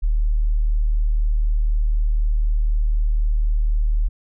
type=tone; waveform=sine; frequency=38 Hz; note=D#1; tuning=40 cents flat; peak=-15 dBFS; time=0.02-4.09 s; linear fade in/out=20 ms; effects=none